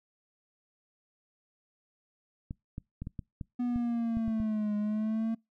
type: clicks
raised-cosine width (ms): 5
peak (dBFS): -25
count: 10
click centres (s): 2.509 / 2.781 / 3.02 / 3.071 / 3.192 / 3.412 / 3.76 / 4.17 / 4.279 / 4.401
type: linear two-way sweep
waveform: triangle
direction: down then up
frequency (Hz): 246.3 to 207.6 to 227.1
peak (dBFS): -26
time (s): 3.59-5.35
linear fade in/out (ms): 10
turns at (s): 4.76
effects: noise-tail reverb RT60 0.2 s tail -26 dB re dry